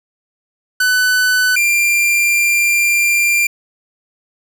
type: tone pair in turn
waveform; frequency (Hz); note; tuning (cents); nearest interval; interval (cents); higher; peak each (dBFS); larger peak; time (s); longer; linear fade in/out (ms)
45% pulse; 1500 / 2381; F#6 / D7; +23 / +23; minor sixth; 800; second; -11; neither; 0.8-1.56 / 1.56-3.47; second; 5
effects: none